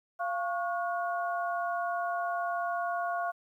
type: tone cluster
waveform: sine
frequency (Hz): 693 / 1106 / 1441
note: F5 / C#6 / F#6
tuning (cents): -14 / -4 / -46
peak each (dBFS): -31 / -36 / -37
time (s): 0.19-3.32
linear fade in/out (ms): 20
effects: 11-bit